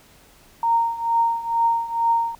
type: tone with tremolo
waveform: sine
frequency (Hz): 925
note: A#5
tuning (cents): -14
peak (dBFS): -14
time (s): 0.63-2.35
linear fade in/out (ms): 2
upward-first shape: triangle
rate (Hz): 2.2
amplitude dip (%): 85
effects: pink hiss -52 dBFS RMS until 2.39 s